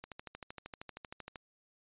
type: click train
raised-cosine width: 0.3 ms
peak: -28 dBFS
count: 18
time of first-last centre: 0.04-1.358 s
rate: 12.9 Hz
effects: resampled to 8000 Hz